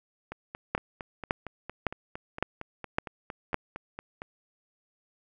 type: two click trains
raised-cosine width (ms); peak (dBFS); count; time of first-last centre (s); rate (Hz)
0.5; -22 / -10; 18 / 6; 0.32-4.219 / 0.75-3.543; 4.36 / 1.79
effects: none